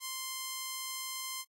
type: tone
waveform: 5% pulse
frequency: 1046 Hz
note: C6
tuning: 1 cent flat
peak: -25 dBFS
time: 0-1.45 s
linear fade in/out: 50 ms
effects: AAC 48 kbps